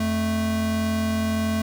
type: tone pair together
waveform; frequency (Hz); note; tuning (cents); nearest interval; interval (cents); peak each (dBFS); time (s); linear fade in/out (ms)
square; 87.19 / 220; F2 / A3; -2 / 0; octave + major third; 1602; -29 / -23; 0-1.62; 5
effects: none